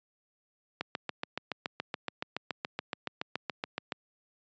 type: click train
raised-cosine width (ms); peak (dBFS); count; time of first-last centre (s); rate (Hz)
0.3; -16; 23; 0.81-3.922; 7.07
effects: high-pass 150 Hz 12 dB/octave + resampled to 16000 Hz